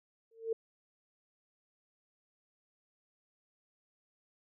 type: tone with exponential growth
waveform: sine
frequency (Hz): 452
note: A4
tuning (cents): +47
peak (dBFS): -27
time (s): 0.31-0.53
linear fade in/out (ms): 5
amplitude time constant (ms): 46
effects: none